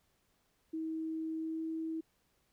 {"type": "tone with pitch glide", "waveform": "sine", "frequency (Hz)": [320, 322.2], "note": ["D#4", "E4"], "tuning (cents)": [49, -39], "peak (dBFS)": -35, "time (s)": [0.73, 2.01], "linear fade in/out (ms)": 10, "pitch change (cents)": 12, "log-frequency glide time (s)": [1.37, 1.61], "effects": ["pink hiss -75 dBFS RMS until 2.52 s"]}